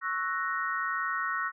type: chord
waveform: sine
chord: F# dominant seventh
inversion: second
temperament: equal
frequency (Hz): 1108.7 / 1318.5 / 1480 / 1864.7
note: C#6 / E6 / F#6 / A#6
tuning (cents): 0 / 0 / 0 / 0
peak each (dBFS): -34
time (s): 0.01-1.52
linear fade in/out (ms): 50
effects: none